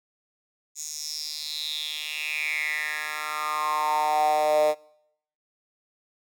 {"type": "tone with high-pass filter sweep", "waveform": "10% pulse", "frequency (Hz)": 152.1, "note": "D#3", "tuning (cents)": -39, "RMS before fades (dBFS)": -27, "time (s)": [0.75, 4.75], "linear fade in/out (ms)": 50, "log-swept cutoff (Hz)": [6800, 550], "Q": 6.5, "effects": ["noise-tail reverb RT60 0.7 s tail -23 dB re dry"]}